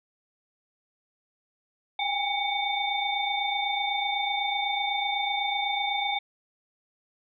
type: tone cluster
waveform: sine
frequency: 792 / 820 / 2244 / 3592 Hz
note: G5 / G#5 / C#7 / A7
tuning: +18 / -22 / +21 / +35 cents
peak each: -31 dBFS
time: 1.99-6.19 s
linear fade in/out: 5 ms
effects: none